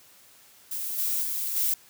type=noise with level steps; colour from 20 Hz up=violet; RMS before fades=-32 / -27 / -30 / -25 dBFS; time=0.71-1.74 s; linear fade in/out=5 ms; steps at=0.98 / 1.23 / 1.56 s; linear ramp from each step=5 ms; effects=white hiss -55 dBFS RMS until 1.89 s + high-pass 60 Hz 12 dB/octave